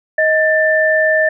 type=tone pair together; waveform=sine; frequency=628 / 1776.3 Hz; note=D#5 / A6; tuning=+16 / +16 cents; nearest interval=octave + tritone; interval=1800 cents; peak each=-13 dBFS; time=0.18-1.29 s; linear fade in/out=5 ms; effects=none